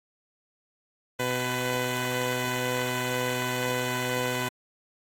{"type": "tone pair together", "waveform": "10% pulse", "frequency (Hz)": [125.51, 500], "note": ["B2", "B4"], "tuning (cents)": [28, 21], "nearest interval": "2 octaves", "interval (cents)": 2393, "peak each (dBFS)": -21, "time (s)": [1.19, 4.49], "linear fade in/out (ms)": 10, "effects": ["AAC 64 kbps"]}